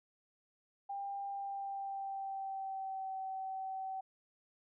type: tone with pitch glide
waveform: sine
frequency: 796 to 764.9 Hz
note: G5 to G5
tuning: +26 to -43 cents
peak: -38 dBFS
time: 0.89-4.01 s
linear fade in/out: 10 ms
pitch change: -69 cents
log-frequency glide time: 1.28-3.16 s
effects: none